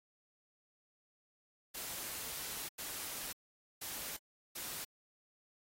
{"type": "noise bursts at uneven times", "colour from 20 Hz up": "white", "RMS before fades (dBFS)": -43, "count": 4, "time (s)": [[1.74, 2.69], [2.78, 3.33], [3.81, 4.17], [4.55, 4.85]], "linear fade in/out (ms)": 10, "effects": ["AAC 48 kbps"]}